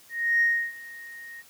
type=tone with ADSR envelope; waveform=sine; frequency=1864.7 Hz; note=A#6; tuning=in tune; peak=-17 dBFS; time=0.09-1.43 s; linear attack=320 ms; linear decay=310 ms; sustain=-22 dB; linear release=33 ms; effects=tanh soft clip ceiling -13 dBFS + white hiss -54 dBFS RMS until 1.49 s